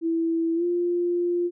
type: tone with pitch glide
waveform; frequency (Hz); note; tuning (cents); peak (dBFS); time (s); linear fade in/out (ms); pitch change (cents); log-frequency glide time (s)
sine; 330 to 349.6; E4 to F4; +2 to +2; -21; 0.01-1.51; 50; +100; 0.55-0.64
effects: none